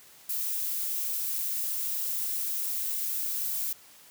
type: noise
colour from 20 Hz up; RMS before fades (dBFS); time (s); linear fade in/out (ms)
violet; -31; 0.29-3.73; 5
effects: white hiss -54 dBFS RMS until 4.1 s + high-pass 60 Hz 12 dB/octave

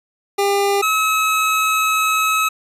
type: tone pair in turn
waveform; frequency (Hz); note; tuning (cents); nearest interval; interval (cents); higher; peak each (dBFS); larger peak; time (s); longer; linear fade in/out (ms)
25% pulse; 400.5 / 1285.5; G4 / E6; +37 / -44; octave + minor sixth; 2019; second; -11; neither; 0.38-0.82 / 0.82-2.49; second; 10
effects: resampled to 32000 Hz

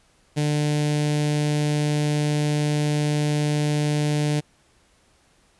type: tone with notch filter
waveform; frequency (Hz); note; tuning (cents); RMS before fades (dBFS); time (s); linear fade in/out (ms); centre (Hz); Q
sawtooth; 148.8; D3; +23; -22; 0.36-4.41; 20; 1200; 0.99
effects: pink hiss -60 dBFS RMS until 5.59 s + resampled to 24000 Hz

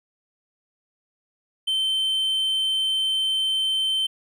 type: tone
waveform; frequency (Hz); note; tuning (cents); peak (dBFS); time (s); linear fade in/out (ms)
triangle; 3096; G7; -22; -19; 1.67-4.07; 10
effects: none

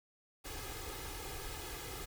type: noise with comb filter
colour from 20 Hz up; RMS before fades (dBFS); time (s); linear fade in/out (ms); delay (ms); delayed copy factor
pink; -44; 0.44-2.06; 20; 2.4; +0.75
effects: none

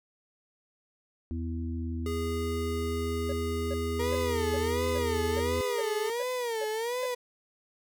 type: harmonic tone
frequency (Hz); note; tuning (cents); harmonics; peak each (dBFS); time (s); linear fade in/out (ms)
82.41; E2; 0; 1 / 3 / 4; -32 / -36 / -42; 1.31-5.61; 0
type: tone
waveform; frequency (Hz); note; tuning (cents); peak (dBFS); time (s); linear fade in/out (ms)
square; 411.1; G#4; -18; -33; 2.06-6.1; 2
type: tone bursts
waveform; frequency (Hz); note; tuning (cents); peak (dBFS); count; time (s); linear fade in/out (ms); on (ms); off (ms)
triangle; 554.4; C#5; 0; -31; 10; 3.29-7.06; 5; 35; 380
type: tone with vibrato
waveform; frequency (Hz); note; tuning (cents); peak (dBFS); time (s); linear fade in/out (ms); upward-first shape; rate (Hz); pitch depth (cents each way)
35% pulse; 466.2; A#4; 0; -28; 3.99-7.15; 10; sine; 1.4; 140
effects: none

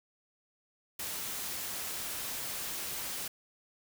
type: noise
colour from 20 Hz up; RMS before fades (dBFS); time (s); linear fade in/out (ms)
white; -38; 0.99-3.28; 5
effects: none

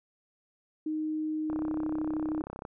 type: tone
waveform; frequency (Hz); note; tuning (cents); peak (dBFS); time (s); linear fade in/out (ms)
sine; 310.2; D#4; -5; -29; 0.86-2.42; 5
type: click train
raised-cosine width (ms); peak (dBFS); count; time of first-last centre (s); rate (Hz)
1; -25; 39; 1.5-2.652; 33
effects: none

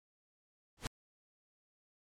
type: noise with exponential growth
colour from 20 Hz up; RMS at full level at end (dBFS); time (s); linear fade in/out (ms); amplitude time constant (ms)
pink; -32; 0.77-0.87; 2; 20
effects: low-pass 9000 Hz 12 dB/octave + MP3 96 kbps

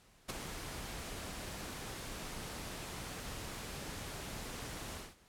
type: noise with ADSR envelope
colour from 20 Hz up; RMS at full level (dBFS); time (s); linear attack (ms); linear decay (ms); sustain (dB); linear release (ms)
pink; -36; 0.28-5.16; 19; 12; -8; 210
effects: pink hiss -65 dBFS RMS until 5.28 s + low-pass 12000 Hz 12 dB/octave

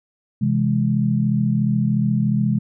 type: chord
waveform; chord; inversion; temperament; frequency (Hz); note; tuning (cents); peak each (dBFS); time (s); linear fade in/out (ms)
sine; C augmented; none; equal; 130.81 / 164.81 / 207.7; C3 / E3 / G#3; 0 / 0 / 0; -20 / -23 / -19; 0.41-2.59; 10
effects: none

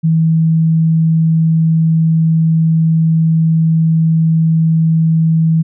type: tone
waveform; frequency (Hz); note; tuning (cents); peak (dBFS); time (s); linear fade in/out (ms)
sine; 161.7; E3; -33; -8; 0.03-5.63; 20
effects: none

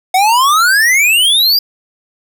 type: exponential sweep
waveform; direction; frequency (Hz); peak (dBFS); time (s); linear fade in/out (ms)
square; up; 727 to 4902; -8; 0.14-1.59; 5
effects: none

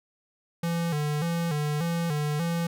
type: tone with vibrato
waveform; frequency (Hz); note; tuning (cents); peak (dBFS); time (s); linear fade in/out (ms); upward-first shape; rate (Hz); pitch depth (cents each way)
square; 158.6; D#3; +33; -26; 0.63-2.67; 5; square; 1.7; 110
effects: none

